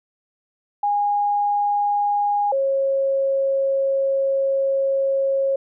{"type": "tone pair in turn", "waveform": "sine", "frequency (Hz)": [820, 543.8], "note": ["G#5", "C#5"], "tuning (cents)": [-22, -33], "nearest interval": "perfect fifth", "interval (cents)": 711, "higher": "first", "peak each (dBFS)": -17, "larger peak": "neither", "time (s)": [[0.83, 2.52], [2.52, 5.56]], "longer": "second", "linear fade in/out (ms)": 5, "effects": []}